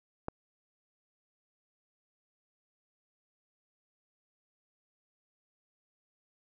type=click; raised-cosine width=1 ms; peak=-20 dBFS; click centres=0.284 s; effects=none